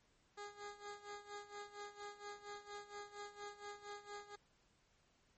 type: tone with tremolo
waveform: 15% pulse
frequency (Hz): 410.5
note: G#4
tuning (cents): -20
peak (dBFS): -40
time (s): 0.37-4.36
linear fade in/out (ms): 10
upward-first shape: sine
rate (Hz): 4.3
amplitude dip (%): 80
effects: pink hiss -75 dBFS RMS until 5.37 s + MP3 32 kbps